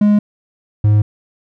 triangle tone pair in turn, 207.7 / 105.27 Hz, G#3 / G#2, 0 / +24 cents, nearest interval octave, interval 1176 cents, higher first, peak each -6 dBFS, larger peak neither, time 0.01-0.19 / 0.84-1.02 s, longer neither, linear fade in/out 5 ms, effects none

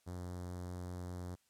sawtooth tone with notch filter, 89.5 Hz, F2, 43 cents sharp, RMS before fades -44 dBFS, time 0.06-1.36 s, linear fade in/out 20 ms, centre 2600 Hz, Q 0.6, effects white hiss -75 dBFS RMS until 1.49 s + low-pass 12000 Hz 12 dB/octave

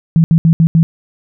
sine tone bursts at uneven times, 163.5 Hz, E3, 14 cents flat, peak -5 dBFS, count 5, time 0.16-0.24 / 0.31-0.38 / 0.45-0.53 / 0.6-0.67 / 0.75-0.83 s, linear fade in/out 0 ms, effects none

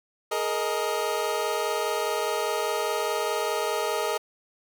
25% pulse chord, Ab suspended second, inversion none, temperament equal with one note detuned, 421.3 / 466.2 / 622.3 Hz, Ab4 / Bb4 / Eb5, +25 / 0 / 0 cents, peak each -26 dBFS, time 0.31-4.18 s, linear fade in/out 10 ms, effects none

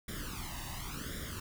pink noise with flanger, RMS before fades -41 dBFS, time 0.08-1.4 s, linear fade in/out 5 ms, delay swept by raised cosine 0.56 to 1.09 ms, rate 0.91 Hz, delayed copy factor +0.85, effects none

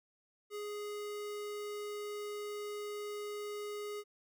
square tone, 415.3 Hz, G#4, in tune, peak -40 dBFS, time 0.5-4.04 s, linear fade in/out 50 ms, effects none

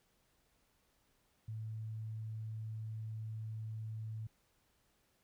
sine tone, 110 Hz, A2, in tune, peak -40 dBFS, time 1.48-4.27 s, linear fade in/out 5 ms, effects pink hiss -75 dBFS RMS until 5.23 s

